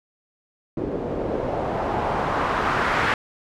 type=noise with low-pass filter sweep; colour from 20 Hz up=white; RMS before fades=-24 dBFS; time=0.77-3.14 s; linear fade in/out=2 ms; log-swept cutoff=380 to 1700 Hz; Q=1.6; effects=none